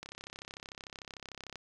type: click train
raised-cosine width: 0.2 ms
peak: -26 dBFS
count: 52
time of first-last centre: 0.03-1.557 s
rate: 33.4 Hz
effects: 11-bit